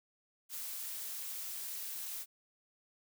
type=noise; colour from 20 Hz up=blue; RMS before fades=-42 dBFS; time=0.49-2.26 s; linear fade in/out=50 ms; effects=none